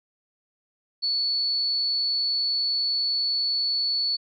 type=tone; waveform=sine; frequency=4435 Hz; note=C#8; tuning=in tune; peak=-22 dBFS; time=1.02-4.17 s; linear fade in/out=20 ms; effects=none